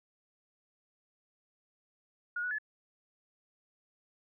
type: tone with pitch steps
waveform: sine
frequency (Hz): 1438 / 1473 / 1717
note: F#6 / F#6 / A6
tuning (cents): -50 / -8 / -43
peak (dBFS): -32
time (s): 2.36-2.585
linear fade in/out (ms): 5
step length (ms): 75
effects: none